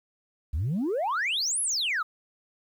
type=exponential two-way sweep; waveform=sine; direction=up then down; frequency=65.41 to 11280 to 1200 Hz; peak=-23 dBFS; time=0.53-2.03 s; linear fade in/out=10 ms; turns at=1.61 s; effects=tanh soft clip ceiling -23 dBFS + 10-bit